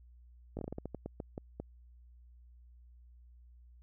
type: slowing click train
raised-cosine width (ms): 2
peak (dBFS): -26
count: 13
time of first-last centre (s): 0.57-1.6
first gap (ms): 19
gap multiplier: 1.25
effects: added 60 Hz sine -55 dBFS peak until 3.82 s